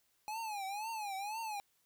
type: tone with vibrato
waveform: square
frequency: 836 Hz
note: G#5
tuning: 11 cents sharp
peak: -39 dBFS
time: 0.28-1.6 s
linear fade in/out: 0 ms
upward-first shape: triangle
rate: 2 Hz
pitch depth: 170 cents each way
effects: white hiss -75 dBFS RMS until 1.85 s